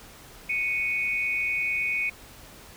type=tone pair together; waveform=sine; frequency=2217 / 2488 Hz; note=C#7 / D#7; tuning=0 / -1 cents; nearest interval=major second; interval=199 cents; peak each=-27 dBFS; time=0.49-2.1 s; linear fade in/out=10 ms; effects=pink hiss -48 dBFS RMS until 2.76 s

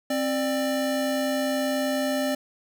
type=tone pair together; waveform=square; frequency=264.6 / 594 Hz; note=C4 / D5; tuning=+20 / +20 cents; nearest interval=octave + major second; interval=1400 cents; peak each=-27 dBFS; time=0.1-2.35 s; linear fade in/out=5 ms; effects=none

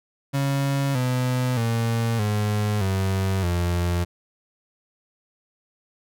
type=tone with pitch steps; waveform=35% pulse; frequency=138.59 / 126.36 / 115.2 / 105.03 / 95.76 / 87.31 Hz; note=C#3 / B2 / A#2 / G#2 / G2 / F2; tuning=0 / +40 / -20 / +20 / -40 / 0 cents; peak=-19 dBFS; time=0.33-4.05 s; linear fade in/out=20 ms; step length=620 ms; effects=none

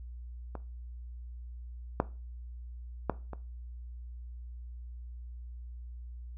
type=clicks; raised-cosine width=1 ms; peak=-25 / -11 / -13 / -26 dBFS; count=4; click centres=0.553 / 2.001 / 3.097 / 3.333 s; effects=noise-tail reverb RT60 0.3 s tail -17 dB re dry + added 60 Hz sine -41 dBFS peak until 6.37 s

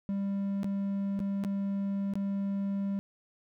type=tone with dropouts; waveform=triangle; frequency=197.9 Hz; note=G3; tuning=17 cents sharp; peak=-27 dBFS; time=0.09-2.99 s; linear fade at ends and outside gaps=0 ms; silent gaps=0.632-0.644 / 1.192-1.202 / 1.438-1.448 / 2.137-2.155 s; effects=none

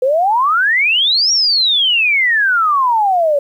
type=exponential two-way sweep; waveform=sine; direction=up then down; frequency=493.9 to 5710 to 555 Hz; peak=-10 dBFS; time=0.02-3.39 s; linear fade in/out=5 ms; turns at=1.32 s; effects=8-bit

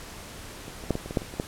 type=clicks; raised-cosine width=2 ms; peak=-26 / -27 / -9 / -16 / -23 / -20 / -9 / -26 / -26 / -12 dBFS; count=10; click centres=0.681 / 0.838 / 0.907 / 0.954 / 1.06 / 1.109 / 1.172 / 1.219 / 1.339 / 1.399 s; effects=pink hiss -42 dBFS RMS until 1.47 s + low-pass 12000 Hz 12 dB/octave

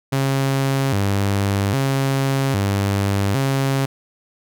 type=tone with vibrato; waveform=sawtooth; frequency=116.3 Hz; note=A#2; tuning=4 cents flat; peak=-13 dBFS; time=0.12-3.86 s; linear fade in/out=10 ms; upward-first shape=square; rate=0.62 Hz; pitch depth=270 cents each way; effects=none

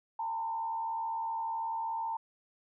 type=tone with frequency modulation; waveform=sine; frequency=906 Hz; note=A#5; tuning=50 cents flat; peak=-32 dBFS; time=0.19-2.17 s; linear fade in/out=5 ms; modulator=78.9 Hz; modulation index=0.54; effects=none

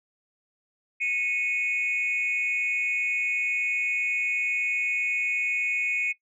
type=tone pair together; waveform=sine; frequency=2194 / 2489 Hz; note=C#7 / D#7; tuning=-18 / 0 cents; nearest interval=major second; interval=218 cents; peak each=-26 / -25 dBFS; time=1-6.13 s; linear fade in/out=20 ms; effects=noise-tail reverb RT60 0.1 s tail -18 dB re dry + tanh soft clip ceiling -19 dBFS

